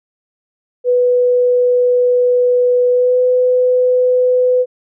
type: tone with pitch glide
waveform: sine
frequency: 493.9 to 501.7 Hz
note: B4 to B4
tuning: 0 to +27 cents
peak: -9 dBFS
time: 0.84-4.66 s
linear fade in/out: 50 ms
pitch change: +27 cents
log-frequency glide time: 2.9-3.2 s
effects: none